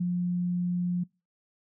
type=tone; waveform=sine; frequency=177.3 Hz; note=F3; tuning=26 cents sharp; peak=-25 dBFS; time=0-1.04 s; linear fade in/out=10 ms; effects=noise-tail reverb RT60 0.3 s tail -26 dB re dry